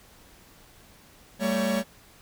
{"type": "tone cluster", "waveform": "45% pulse", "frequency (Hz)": [196.5, 225.1, 559], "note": ["G3", "A3", "C#5"], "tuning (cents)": [4, 40, 14], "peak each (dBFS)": -28, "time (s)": [1.39, 1.84], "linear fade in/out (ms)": 50, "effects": ["pink hiss -54 dBFS RMS until 2.21 s"]}